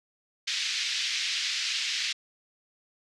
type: band-pass noise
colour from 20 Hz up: white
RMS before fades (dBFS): -30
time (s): 0.47-2.13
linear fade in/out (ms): 10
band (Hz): 2000 to 5300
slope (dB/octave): 24
effects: low-pass 9000 Hz 12 dB/octave